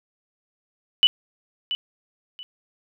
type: tone with echo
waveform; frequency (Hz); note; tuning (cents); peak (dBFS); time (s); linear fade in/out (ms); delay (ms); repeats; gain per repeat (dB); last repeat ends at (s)
sine; 2974; F#7; +8; -11; 1.03-1.07; 0; 680; 2; -12; 2.43
effects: none